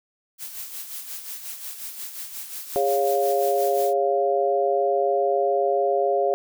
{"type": "noise with tremolo", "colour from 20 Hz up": "blue", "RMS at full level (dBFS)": -33, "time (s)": [0.38, 3.94], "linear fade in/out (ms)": 50, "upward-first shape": "sine", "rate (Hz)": 5.6, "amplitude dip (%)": 55}
{"type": "chord", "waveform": "sine", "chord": "Db major", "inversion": "second", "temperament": "equal with one note detuned", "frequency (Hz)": [407.2, 554.4, 698.5], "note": ["Ab4", "Db5", "F5"], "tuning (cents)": [-34, 0, 0], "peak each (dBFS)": -23, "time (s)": [2.76, 6.34], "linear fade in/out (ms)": 0}
{"effects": []}